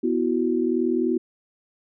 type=chord; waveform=sine; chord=B suspended fourth; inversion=none; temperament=equal; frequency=246.9 / 329.6 / 370 Hz; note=B3 / E4 / F#4; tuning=0 / 0 / 0 cents; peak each=-24 dBFS; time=0.03-1.18 s; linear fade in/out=10 ms; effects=none